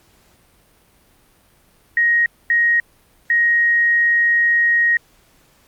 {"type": "tone bursts at uneven times", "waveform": "sine", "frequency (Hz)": 1879, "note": "A#6", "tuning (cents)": 13, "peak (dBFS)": -12, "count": 3, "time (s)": [[1.97, 2.26], [2.5, 2.8], [3.3, 4.97]], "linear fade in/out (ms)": 2, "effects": ["pink hiss -55 dBFS RMS until 5.67 s", "Opus 48 kbps"]}